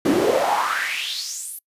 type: noise with high-pass filter sweep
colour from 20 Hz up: brown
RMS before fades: -22 dBFS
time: 0.05-1.59 s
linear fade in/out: 5 ms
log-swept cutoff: 250 to 12000 Hz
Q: 4.9
effects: noise-tail reverb RT60 0.1 s tail -25 dB re dry + resampled to 32000 Hz